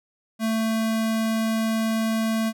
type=tone; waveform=square; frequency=222.7 Hz; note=A3; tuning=21 cents sharp; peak=-22 dBFS; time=0.39-2.53 s; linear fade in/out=50 ms; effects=none